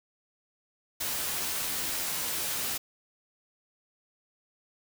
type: noise with comb filter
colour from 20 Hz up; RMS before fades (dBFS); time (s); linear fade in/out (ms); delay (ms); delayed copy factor
white; -32; 1-2.78; 10; 13; +0.55
effects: none